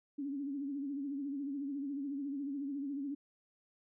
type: tone with vibrato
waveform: sine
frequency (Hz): 280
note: C#4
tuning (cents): +18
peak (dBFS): -36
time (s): 0.18-3.15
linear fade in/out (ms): 10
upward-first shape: sine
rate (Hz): 14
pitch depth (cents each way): 76
effects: none